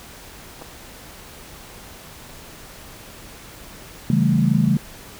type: clicks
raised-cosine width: 1 ms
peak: -26 / -22 dBFS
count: 2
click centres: 0.615 / 0.621 s
type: chord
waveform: sine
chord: A dominant seventh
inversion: first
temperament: equal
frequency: 138.59 / 164.81 / 196 / 220 Hz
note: C#3 / E3 / G3 / A3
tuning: 0 / 0 / 0 / 0 cents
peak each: -20 dBFS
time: 4.1-4.77 s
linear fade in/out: 2 ms
effects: pink hiss -41 dBFS RMS until 5.19 s